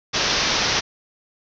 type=low-pass noise; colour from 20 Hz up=white; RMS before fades=-21 dBFS; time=0.13-0.81 s; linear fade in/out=20 ms; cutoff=6100 Hz; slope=96 dB/octave; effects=none